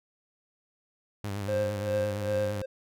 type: tone with vibrato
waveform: sawtooth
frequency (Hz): 100.7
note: G2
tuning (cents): +47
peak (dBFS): -28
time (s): 1.24-2.62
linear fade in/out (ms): 0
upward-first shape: sine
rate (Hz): 8.7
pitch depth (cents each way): 56
type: tone with tremolo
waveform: triangle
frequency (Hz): 527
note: C5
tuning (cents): +12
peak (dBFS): -23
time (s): 1.48-2.66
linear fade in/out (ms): 10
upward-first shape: sine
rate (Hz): 2.5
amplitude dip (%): 75
effects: none